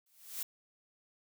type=noise with exponential growth; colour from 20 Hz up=blue; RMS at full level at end=-35 dBFS; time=0.06-0.43 s; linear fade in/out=5 ms; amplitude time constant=80 ms; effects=none